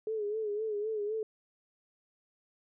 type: tone with vibrato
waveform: sine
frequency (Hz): 425.8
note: G#4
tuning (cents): +43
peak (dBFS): -31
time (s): 0.07-1.23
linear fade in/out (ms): 2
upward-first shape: sine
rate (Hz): 3.9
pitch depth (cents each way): 71
effects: none